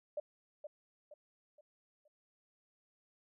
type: tone with echo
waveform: sine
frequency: 596 Hz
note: D5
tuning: 25 cents sharp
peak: -35 dBFS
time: 0.17-0.2 s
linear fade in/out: 5 ms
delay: 470 ms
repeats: 4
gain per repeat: -8 dB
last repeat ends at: 2.08 s
effects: none